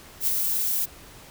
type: noise with ADSR envelope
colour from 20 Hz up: violet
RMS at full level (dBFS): -21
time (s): 0.2-0.86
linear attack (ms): 75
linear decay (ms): 17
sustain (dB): -4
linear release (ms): 17
effects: pink hiss -47 dBFS RMS until 1.3 s